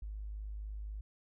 triangle tone with tanh clipping, 51.91 Hz, G#1, in tune, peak -39 dBFS, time 0.02-1.01 s, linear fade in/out 5 ms, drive 3 dB, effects none

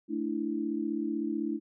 sine chord, A suspended fourth, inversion none, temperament equal, 220 / 293.7 / 329.6 Hz, A3 / D4 / E4, 0 / 0 / 0 cents, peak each -35 / -33 / -33 dBFS, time 0.08-1.6 s, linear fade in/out 50 ms, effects none

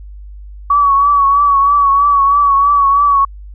sine tone with vibrato, 1131 Hz, C#6, 34 cents sharp, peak -7 dBFS, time 0.7-3.25 s, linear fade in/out 5 ms, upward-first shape triangle, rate 3.1 Hz, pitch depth 50 cents each way, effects added 50 Hz sine -29 dBFS peak until 3.54 s

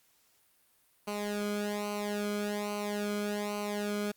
sawtooth tone with flanger, 206.7 Hz, G#3, 8 cents flat, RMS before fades -34 dBFS, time 1.07-4.12 s, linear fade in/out 10 ms, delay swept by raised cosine 0.57 to 1.1 ms, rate 1.2 Hz, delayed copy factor -0.85, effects white hiss -68 dBFS RMS until 4.16 s + Opus 48 kbps

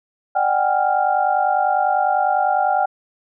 sine tone cluster, 601 / 755 / 805 / 1391 Hz, D5 / F#5 / G5 / F6, +40 / +35 / +46 / -7 cents, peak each -25 / -18 / -19 / -26 dBFS, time 0.35-2.86 s, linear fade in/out 10 ms, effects none

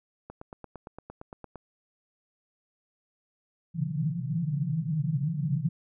click train, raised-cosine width 1 ms, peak -27 dBFS, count 12, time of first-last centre 0.3-1.557 s, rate 8.75 Hz
white band-pass noise, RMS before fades -29 dBFS, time 3.74-5.69 s, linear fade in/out 10 ms, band 130 to 170 Hz, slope 96 dB/octave
effects none

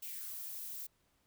violet noise with high-pass filter sweep, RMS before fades -44 dBFS, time 0.02-0.87 s, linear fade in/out 10 ms, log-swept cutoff 2700 to 220 Hz, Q 3.7, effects pink hiss -75 dBFS RMS until 1.26 s

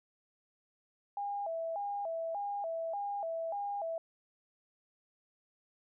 sine tone with vibrato, 730 Hz, F#5, 24 cents flat, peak -34 dBFS, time 1.17-3.98 s, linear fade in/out 2 ms, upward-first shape square, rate 1.7 Hz, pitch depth 180 cents each way, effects none

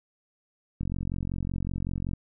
click train, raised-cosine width 5 ms, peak -19 dBFS, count 61, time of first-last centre 0.81-2.135 s, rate 45.3 Hz, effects none

